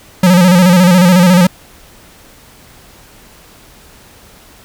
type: tone with vibrato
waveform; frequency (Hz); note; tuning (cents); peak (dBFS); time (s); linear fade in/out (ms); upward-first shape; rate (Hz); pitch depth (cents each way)
square; 180; F#3; -47; -5; 0.23-1.47; 5; square; 14; 61
effects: pink hiss -41 dBFS RMS until 4.64 s